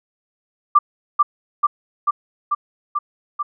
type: tone with echo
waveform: sine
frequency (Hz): 1179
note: D6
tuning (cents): +6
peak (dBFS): -7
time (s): 0.75-0.79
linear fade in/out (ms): 10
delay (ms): 440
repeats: 6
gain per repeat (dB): -2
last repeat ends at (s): 3.43
effects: none